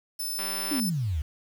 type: tone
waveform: 10% pulse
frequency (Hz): 5280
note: E8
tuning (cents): +2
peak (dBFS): -24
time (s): 0.19-0.9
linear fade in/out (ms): 10
type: click train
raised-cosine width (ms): 0.3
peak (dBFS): -21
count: 80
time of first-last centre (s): 0.39-0.797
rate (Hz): 194
type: exponential sweep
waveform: sine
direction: down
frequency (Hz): 311.1 to 67.6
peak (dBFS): -25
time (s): 0.71-1.22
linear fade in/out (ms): 5
effects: 8-bit